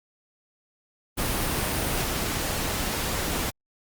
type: noise with level steps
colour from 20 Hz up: pink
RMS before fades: -26 / -28 dBFS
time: 1.17-3.51 s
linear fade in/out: 20 ms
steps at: 2.01 s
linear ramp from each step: 20 ms
effects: Opus 32 kbps